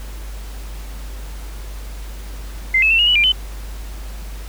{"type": "tone with pitch steps", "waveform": "sine", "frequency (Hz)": [2078, 2600, 2693, 2870, 2947, 2385, 3037], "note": ["C7", "E7", "E7", "F7", "F#7", "D7", "F#7"], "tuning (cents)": [-12, -24, 36, 47, -8, 26, 44], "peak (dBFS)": -11, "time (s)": [2.74, 3.321], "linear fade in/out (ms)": 5, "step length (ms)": 83, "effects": ["added 50 Hz sine -28 dBFS peak until 4.48 s", "pink hiss -40 dBFS RMS until 4.48 s"]}